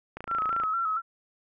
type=click train; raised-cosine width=0.5 ms; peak=-22 dBFS; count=14; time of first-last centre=0.17-0.636 s; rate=27.9 Hz
type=tone with vibrato; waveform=sine; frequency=1318.5 Hz; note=E6; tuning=in tune; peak=-25 dBFS; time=0.27-1.02 s; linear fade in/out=50 ms; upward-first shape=square; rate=4.3 Hz; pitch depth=50 cents each way
effects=none